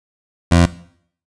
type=tone; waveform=20% pulse; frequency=85.8 Hz; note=F2; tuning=30 cents flat; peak=-4 dBFS; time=0.51-0.66 s; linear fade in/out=10 ms; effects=noise-tail reverb RT60 0.6 s tail -17 dB re dry + resampled to 22050 Hz